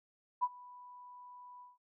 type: tone with ADSR envelope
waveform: sine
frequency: 987.8 Hz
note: B5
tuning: in tune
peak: -26 dBFS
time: 0.41-1.78 s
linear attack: 24 ms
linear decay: 44 ms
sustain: -24 dB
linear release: 170 ms
effects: none